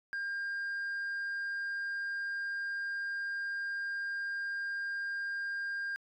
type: tone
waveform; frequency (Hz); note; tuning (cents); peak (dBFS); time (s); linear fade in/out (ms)
sine; 1604; G6; +39; -31; 0.13-5.96; 0
effects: tanh soft clip ceiling -33 dBFS